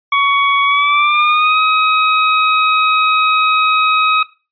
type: tone with pitch glide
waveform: 25% pulse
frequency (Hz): 1121 to 1265.6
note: C#6 to D#6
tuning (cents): +19 to +29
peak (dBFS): -6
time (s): 0.12-4.23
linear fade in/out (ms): 5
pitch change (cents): +210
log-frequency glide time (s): 0.65-1.6
effects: noise-tail reverb RT60 0.3 s tail -17 dB re dry + resampled to 11025 Hz